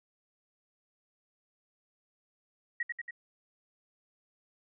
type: tone with echo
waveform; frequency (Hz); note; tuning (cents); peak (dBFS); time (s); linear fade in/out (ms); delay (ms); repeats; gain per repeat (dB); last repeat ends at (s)
sine; 1900; A#6; +33; -29; 2.8-2.83; 5; 93; 3; -3; 3.109
effects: none